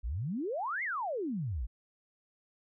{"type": "exponential two-way sweep", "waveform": "sine", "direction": "up then down", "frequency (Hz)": [48.89, 2187, 48.89], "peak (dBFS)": -32, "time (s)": [0.03, 1.67], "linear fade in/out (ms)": 20, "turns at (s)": 0.83, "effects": []}